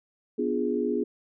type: chord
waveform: sine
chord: B diminished seventh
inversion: none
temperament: equal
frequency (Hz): 246.9 / 293.7 / 349.2 / 415.3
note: B3 / D4 / F4 / Ab4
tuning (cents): 0 / 0 / 0 / 0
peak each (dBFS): -29 / -32 / -31 / -28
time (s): 0.38-1.04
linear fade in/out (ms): 10
effects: none